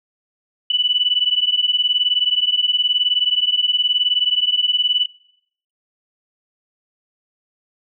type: beating tone pair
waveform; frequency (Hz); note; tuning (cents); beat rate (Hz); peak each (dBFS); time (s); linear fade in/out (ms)
sine; 2960 / 2979; F#7 / F#7; 0 / +11; 19; -18; 0.7-5.06; 5
effects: noise-tail reverb RT60 0.7 s tail -23 dB re dry